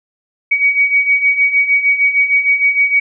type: beating tone pair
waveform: sine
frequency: 2253 / 2259.5 Hz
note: C#7 / C#7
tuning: +28 / +33 cents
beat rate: 6.5 Hz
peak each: -16 / -11 dBFS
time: 0.51-3 s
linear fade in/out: 10 ms
effects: none